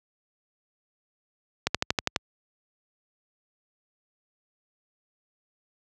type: slowing click train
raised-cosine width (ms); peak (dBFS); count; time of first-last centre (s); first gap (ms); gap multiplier
0.2; -5; 7; 1.67-2.162; 76; 1.03
effects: high-pass 60 Hz 12 dB/octave